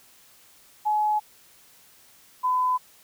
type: tone pair in turn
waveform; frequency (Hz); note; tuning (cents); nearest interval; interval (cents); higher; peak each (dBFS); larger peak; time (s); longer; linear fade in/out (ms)
sine; 848 / 1008.4; G#5 / B5; +36 / +36; minor third; 300; second; -20; neither; 0.85-1.2 / 2.43-2.78; neither; 20
effects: white hiss -55 dBFS RMS until 3.03 s